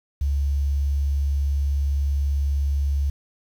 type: tone with quantisation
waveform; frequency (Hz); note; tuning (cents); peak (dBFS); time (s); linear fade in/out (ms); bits
sine; 70.3; C#2; +25; -19; 0.21-3.1; 5; 8
effects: none